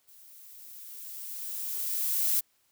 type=noise with level ramp; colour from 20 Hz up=violet; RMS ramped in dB=-55 to -25 dBFS; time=0.07-2.41 s; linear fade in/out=20 ms; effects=white hiss -70 dBFS RMS until 2.71 s